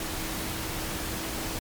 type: tone in noise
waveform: sine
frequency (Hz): 321.3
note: E4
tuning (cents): -44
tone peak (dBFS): -40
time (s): 0-1.59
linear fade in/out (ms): 2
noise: pink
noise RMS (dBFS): -33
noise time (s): 0-1.59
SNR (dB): -10
effects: MP3 96 kbps